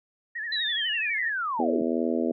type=tone with vibrato; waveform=sine; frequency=1800 Hz; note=A6; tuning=39 cents sharp; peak=-30 dBFS; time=0.35-1.3 s; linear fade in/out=10 ms; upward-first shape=sine; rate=12 Hz; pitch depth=100 cents each way
type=linear sweep; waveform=sine; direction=down; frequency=4052 to 195.5 Hz; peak=-26 dBFS; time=0.52-1.82 s; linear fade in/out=5 ms
type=harmonic tone; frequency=82 Hz; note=E2; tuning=9 cents flat; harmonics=3 / 4 / 5 / 6 / 7 / 8; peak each=-27 / -29 / -31 / -33 / -34 / -35 dBFS; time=1.59-2.32 s; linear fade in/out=5 ms
effects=none